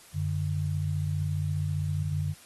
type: tone pair together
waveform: sine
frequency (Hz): 93.5 / 148.42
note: F#2 / D3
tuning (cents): +19 / +19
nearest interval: minor sixth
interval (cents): 800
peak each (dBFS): -29 / -29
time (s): 0.13-2.35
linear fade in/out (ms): 50
effects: white hiss -53 dBFS RMS until 2.45 s + AAC 32 kbps